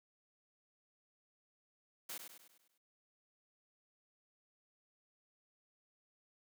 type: noise with echo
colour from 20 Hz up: white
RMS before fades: -45 dBFS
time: 2.09-2.18 s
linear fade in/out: 5 ms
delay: 100 ms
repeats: 6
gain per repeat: -6 dB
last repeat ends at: 2.78 s
effects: high-pass 200 Hz 12 dB/octave